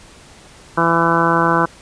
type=harmonic tone; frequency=167.3 Hz; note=E3; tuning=26 cents sharp; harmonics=1 / 2 / 3 / 4 / 5 / 6 / 7 / 8 / 9; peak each=-21 / -20 / -22 / -24 / -23 / -18 / -21 / -21 / -21 dBFS; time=0.77-1.66 s; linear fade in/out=10 ms; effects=pink hiss -43 dBFS RMS until 1.81 s + resampled to 22050 Hz